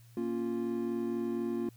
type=chord; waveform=triangle; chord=Bb minor; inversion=none; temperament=equal; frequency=233.1 / 277.2 / 349.2 Hz; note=Bb3 / Db4 / F4; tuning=0 / 0 / 0 cents; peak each=-33 / -37 / -32 dBFS; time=0.17-1.69 s; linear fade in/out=2 ms; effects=added 117 Hz sine -54 dBFS peak until 1.76 s + white hiss -65 dBFS RMS until 1.76 s